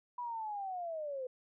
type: linear sweep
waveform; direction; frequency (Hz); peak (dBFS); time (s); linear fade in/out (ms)
sine; down; 987.8 to 498.4; -37; 0.18-1.27; 5
effects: none